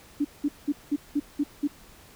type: tone bursts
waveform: sine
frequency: 290 Hz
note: D4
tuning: 22 cents flat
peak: -21 dBFS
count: 7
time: 0.2-1.676 s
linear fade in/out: 10 ms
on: 48 ms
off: 190 ms
effects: pink hiss -52 dBFS RMS until 2.15 s